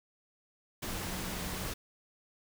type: tone in noise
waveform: sine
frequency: 185 Hz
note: F#3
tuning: in tune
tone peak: -44 dBFS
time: 0.89-1.66 s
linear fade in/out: 10 ms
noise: pink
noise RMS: -38 dBFS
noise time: 0.82-1.74 s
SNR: -9 dB
effects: none